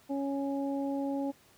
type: harmonic tone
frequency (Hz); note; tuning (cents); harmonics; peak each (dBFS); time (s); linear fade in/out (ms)
277.2; C#4; 0; 1 / 2 / 3; -31 / -37 / -41; 0.09-1.32; 20
effects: pink hiss -61 dBFS RMS until 1.57 s + high-pass 80 Hz 12 dB/octave